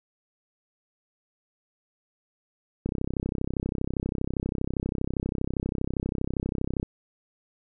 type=click train; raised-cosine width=3 ms; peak=-15 dBFS; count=130; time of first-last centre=2.86-6.829 s; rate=32.5 Hz; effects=none